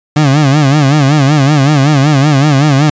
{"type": "tone with vibrato", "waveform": "30% pulse", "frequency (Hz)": 143.4, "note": "D3", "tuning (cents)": -41, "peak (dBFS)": -3, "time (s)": [0.16, 2.9], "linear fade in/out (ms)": 5, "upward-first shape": "sine", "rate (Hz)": 5.3, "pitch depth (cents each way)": 130, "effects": ["resampled to 16000 Hz"]}